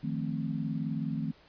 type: chord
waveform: sine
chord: F dominant seventh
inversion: third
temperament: equal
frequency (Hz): 155.56 / 174.61 / 220 / 261.6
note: Eb3 / F3 / A3 / C4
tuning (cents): 0 / 0 / 0 / 0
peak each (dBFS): -34 / -38 / -35 / -37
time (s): 0.03-1.32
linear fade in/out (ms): 10
effects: pink hiss -59 dBFS RMS until 1.48 s + resampled to 11025 Hz